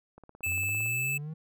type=click train; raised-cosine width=1 ms; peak=-35 dBFS; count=13; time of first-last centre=0.18-0.862 s; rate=17.6 Hz
type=tone; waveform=square; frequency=2625 Hz; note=E7; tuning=8 cents flat; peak=-29 dBFS; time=0.43-1.18 s; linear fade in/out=10 ms
type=exponential sweep; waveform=triangle; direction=up; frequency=86.2 to 160.9 Hz; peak=-33 dBFS; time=0.46-1.34 s; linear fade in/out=10 ms
effects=none